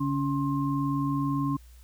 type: tone cluster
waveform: sine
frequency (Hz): 141.7 / 279.8 / 1060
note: C#3 / C#4 / C6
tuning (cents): +38 / +16 / +22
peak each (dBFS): -29 / -27 / -33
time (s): 0-1.57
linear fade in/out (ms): 10
effects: added 60 Hz sine -48 dBFS peak until 1.83 s + white hiss -61 dBFS RMS until 1.83 s